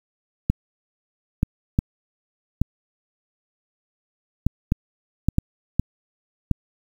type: clicks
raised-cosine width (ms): 5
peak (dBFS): -5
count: 10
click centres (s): 0.5 / 1.431 / 1.789 / 2.616 / 4.466 / 4.721 / 5.286 / 5.384 / 5.796 / 6.513
effects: 7-bit